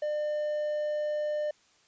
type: tone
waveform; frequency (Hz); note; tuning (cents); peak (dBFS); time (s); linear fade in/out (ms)
triangle; 600; D5; +37; -26; 0.02-1.51; 5
effects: white hiss -64 dBFS RMS until 1.87 s + resampled to 16000 Hz